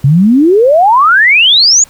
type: exponential sweep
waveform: sine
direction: up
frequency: 129.8 to 7040 Hz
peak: -3 dBFS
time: 0.04-1.84 s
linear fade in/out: 5 ms
effects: pink hiss -41 dBFS RMS until 1.89 s